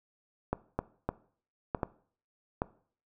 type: clicks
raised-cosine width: 1 ms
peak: -15 dBFS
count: 6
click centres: 0.53 / 0.79 / 1.09 / 1.748 / 1.832 / 2.619 s
effects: noise-tail reverb RT60 0.5 s tail -19 dB re dry